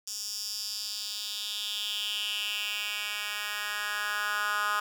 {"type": "tone with high-pass filter sweep", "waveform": "10% pulse", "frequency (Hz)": 207.7, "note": "G#3", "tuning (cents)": 0, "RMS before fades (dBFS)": -33, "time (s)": [0.07, 4.8], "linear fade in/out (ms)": 5, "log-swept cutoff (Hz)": [5900, 1300], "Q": 3.8, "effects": []}